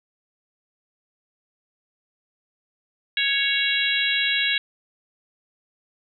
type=harmonic tone; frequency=554.4 Hz; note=C#5; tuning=in tune; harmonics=3 / 4 / 5 / 6 / 7; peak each=-26 / -26 / -26 / -26 / -26 dBFS; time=3.17-4.58 s; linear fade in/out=2 ms; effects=none